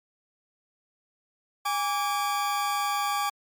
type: tone pair together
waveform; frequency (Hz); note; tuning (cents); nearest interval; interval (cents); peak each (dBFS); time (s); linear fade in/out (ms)
40% pulse; 817.2 / 1157; G#5 / D6; -28 / -26; tritone; 602; -27; 1.65-3.3; 10
effects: MP3 96 kbps